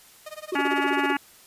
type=tone with tremolo; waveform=sawtooth; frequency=615 Hz; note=D#5; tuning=20 cents flat; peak=-30 dBFS; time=0.26-1.11 s; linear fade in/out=5 ms; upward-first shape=sine; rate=18 Hz; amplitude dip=100%
type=tone bursts; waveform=triangle; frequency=370.6 Hz; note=F#4; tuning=3 cents sharp; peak=-22 dBFS; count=10; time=0.52-1.126 s; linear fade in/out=5 ms; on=30 ms; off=34 ms
type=harmonic tone; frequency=283 Hz; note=C#4; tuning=36 cents sharp; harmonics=1 / 3 / 4 / 5 / 6 / 7 / 8 / 9 / 10; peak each=-27 / -27 / -33 / -31 / -30 / -34 / -36 / -37 / -36 dBFS; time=0.55-1.17 s; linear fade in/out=5 ms
effects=white hiss -52 dBFS RMS until 1.46 s + resampled to 32000 Hz